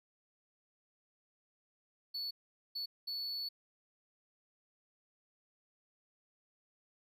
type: tone bursts at uneven times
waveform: triangle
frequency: 4435 Hz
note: C#8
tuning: in tune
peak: -36 dBFS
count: 3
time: 2.14-2.31 / 2.75-2.86 / 3.07-3.49 s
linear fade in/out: 10 ms
effects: none